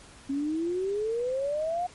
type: exponential sweep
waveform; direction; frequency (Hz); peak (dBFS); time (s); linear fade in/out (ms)
sine; up; 270 to 729; -26; 0.29-1.87; 10
effects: pink hiss -51 dBFS RMS until 1.94 s + MP3 48 kbps